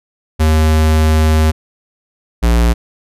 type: tone pair in turn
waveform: square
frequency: 78.3 / 58.25 Hz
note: D#2 / A#1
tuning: +11 / -1 cents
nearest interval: perfect fourth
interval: 512 cents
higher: first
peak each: -9 dBFS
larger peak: neither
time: 0.39-1.52 / 2.42-2.74 s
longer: first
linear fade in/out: 20 ms
effects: resampled to 32000 Hz